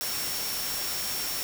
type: tone in noise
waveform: sine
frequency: 5490 Hz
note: F8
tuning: 31 cents flat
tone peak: -35 dBFS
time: 0.01-1.43 s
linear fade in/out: 0 ms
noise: white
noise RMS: -32 dBFS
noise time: 0.01-1.43 s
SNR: -6 dB
effects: none